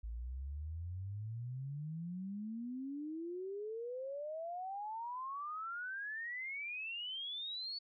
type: exponential sweep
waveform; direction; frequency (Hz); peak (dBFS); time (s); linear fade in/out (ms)
sine; up; 54 to 4492; -40; 0.03-7.79; 10
effects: none